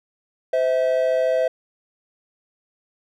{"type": "tone pair together", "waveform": "triangle", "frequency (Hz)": [515, 648.9], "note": ["C5", "E5"], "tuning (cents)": [-28, -27], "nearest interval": "major third", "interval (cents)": 401, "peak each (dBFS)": -18, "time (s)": [0.53, 1.48], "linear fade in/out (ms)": 5, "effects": []}